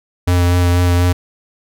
square tone with vibrato, 88.4 Hz, F2, 22 cents sharp, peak -11 dBFS, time 0.27-1.13 s, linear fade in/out 10 ms, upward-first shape sine, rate 4.1 Hz, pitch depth 15 cents each way, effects none

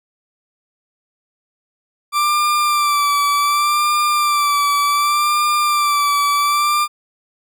40% pulse tone with vibrato, 1174.7 Hz, D6, in tune, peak -13 dBFS, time 2.12-6.88 s, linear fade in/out 50 ms, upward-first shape sine, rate 0.67 Hz, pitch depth 35 cents each way, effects none

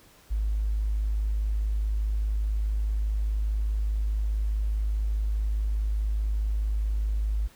triangle tone with tanh clipping, 52.4 Hz, G#1, 16 cents sharp, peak -23 dBFS, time 0.3-7.48 s, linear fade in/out 20 ms, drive 2 dB, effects pink hiss -56 dBFS RMS until 7.55 s

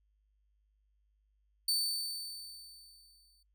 sawtooth tone with exponential decay, 4541 Hz, C#8, 41 cents sharp, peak -25 dBFS, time 1.68-3.43 s, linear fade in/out 5 ms, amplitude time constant 380 ms, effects noise-tail reverb RT60 0.1 s tail -21 dB re dry + added 51 Hz sine -70 dBFS peak until 3.54 s

